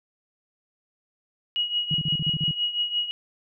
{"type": "tone with tremolo", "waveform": "sine", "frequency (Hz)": 2900, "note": "F#7", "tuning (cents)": -35, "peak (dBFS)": -20, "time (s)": [1.56, 3.11], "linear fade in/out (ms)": 0, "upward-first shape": "triangle", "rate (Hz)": 5.8, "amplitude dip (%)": 80}
{"type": "tone bursts", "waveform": "sine", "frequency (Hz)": 155.56, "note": "D#3", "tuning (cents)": 0, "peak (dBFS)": -24, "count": 9, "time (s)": [1.91, 2.511], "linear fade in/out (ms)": 2, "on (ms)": 33, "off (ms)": 38}
{"effects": []}